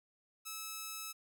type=tone; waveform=5% pulse; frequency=1300 Hz; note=E6; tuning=24 cents flat; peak=-30 dBFS; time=0.45-1.13 s; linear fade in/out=20 ms; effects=none